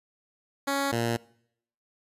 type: tone pair in turn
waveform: 10% pulse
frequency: 277.9 / 116.84 Hz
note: C#4 / A#2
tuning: +4 / +4 cents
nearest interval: octave + minor third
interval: 1500 cents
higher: first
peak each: -17 dBFS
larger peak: neither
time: 0.67-0.92 / 0.92-1.17 s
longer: neither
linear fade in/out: 10 ms
effects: noise-tail reverb RT60 0.7 s tail -23 dB re dry + resampled to 32000 Hz